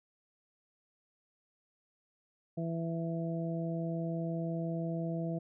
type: harmonic tone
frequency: 165.8 Hz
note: E3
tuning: 10 cents sharp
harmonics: 1 / 2 / 3 / 4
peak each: -34 / -40 / -44 / -41 dBFS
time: 2.57-5.39 s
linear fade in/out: 10 ms
effects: none